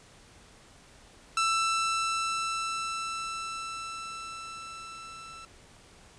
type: tone with level ramp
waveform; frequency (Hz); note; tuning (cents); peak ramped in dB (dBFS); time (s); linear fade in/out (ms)
sawtooth; 1330; E6; +15; -20 to -40; 1.37-5.45; 2
effects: pink hiss -55 dBFS RMS until 6.18 s + resampled to 22050 Hz